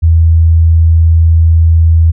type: tone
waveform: sine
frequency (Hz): 81.9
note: E2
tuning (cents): -11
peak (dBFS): -3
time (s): 0.02-2.12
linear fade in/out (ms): 20
effects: none